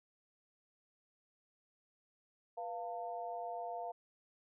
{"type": "tone with amplitude modulation", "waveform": "sine", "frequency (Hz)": 695, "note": "F5", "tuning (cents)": -9, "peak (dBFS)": -35, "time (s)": [2.57, 3.92], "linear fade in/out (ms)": 10, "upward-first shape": "sine", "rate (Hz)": 207, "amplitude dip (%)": 95, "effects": []}